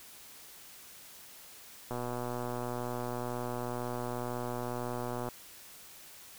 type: click train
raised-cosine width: 1 ms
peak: -23 dBFS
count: 413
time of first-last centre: 1.91-5.287 s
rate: 122 Hz
effects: white hiss -52 dBFS RMS until 6.38 s